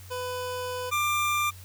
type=tone pair in turn; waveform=25% pulse; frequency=500 / 1189.2 Hz; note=B4 / D6; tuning=+21 / +21 cents; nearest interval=octave + minor third; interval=1500 cents; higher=second; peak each=-27 / -20 dBFS; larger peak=second; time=0.1-0.91 / 0.91-1.51 s; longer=first; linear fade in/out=20 ms; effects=added 92 Hz sine -44 dBFS peak until 1.64 s + white hiss -51 dBFS RMS until 1.64 s